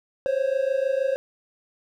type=tone pair together; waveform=triangle; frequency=523.3 / 549.7 Hz; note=C5 / C#5; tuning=0 / -15 cents; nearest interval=minor second; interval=85 cents; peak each=-22 dBFS; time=0.26-1.16 s; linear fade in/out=0 ms; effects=none